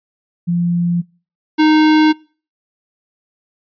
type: tone pair in turn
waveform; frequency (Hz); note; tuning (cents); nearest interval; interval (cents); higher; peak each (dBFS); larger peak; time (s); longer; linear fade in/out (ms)
sine / square; 173.2 / 309.5; F3 / D#4; -14 / -9; minor seventh; 1005; second; -13 / -9; second; 0.47-1.02 / 1.58-2.13; neither; 20
effects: noise-tail reverb RT60 0.4 s tail -25 dB re dry + resampled to 11025 Hz